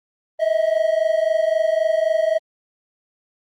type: tone pair together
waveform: triangle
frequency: 629.2 / 653 Hz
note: D#5 / E5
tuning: +19 / -17 cents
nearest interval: minor second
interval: 64 cents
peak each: -17 dBFS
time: 0.39-2.39 s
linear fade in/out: 20 ms
effects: Opus 24 kbps